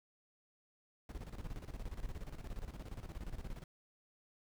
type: noise with tremolo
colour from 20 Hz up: brown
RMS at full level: -43 dBFS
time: 1.09-3.64 s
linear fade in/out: 2 ms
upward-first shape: square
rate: 17 Hz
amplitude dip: 70%
effects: none